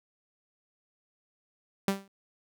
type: tone with exponential decay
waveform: sawtooth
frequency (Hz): 196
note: G3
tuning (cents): 0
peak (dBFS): -18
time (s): 1.88-2.08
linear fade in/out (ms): 2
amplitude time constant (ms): 42
effects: none